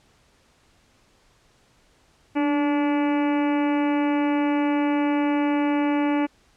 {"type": "harmonic tone with a mistuned harmonic", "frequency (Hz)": 288.4, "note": "D4", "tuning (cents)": -31, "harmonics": [1, 2, 3, 4, 5, 6, 7, 8, 9, 10], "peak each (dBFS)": [-20, -30, -29, -37, -39, -40, -40, -37, -42, -45], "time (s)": [2.35, 6.27], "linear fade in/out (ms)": 20, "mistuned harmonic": 1, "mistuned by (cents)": 33, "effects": ["pink hiss -60 dBFS RMS until 6.56 s", "low-pass 8000 Hz 12 dB/octave"]}